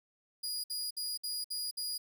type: tone bursts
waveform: sawtooth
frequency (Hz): 4887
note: D#8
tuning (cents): -32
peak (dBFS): -32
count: 6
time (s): 0.43-1.98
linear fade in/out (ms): 10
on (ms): 210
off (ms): 58
effects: none